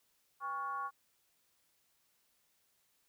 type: tone with frequency modulation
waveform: sine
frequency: 1113 Hz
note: C#6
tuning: 7 cents sharp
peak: -36 dBFS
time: 0.4-0.91 s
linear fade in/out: 50 ms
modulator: 308 Hz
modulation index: 0.73
effects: white hiss -75 dBFS RMS until 3.08 s